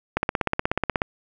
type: click train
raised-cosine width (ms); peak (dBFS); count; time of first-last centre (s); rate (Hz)
0.5; -6; 15; 0.17-1.018; 16.5
effects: none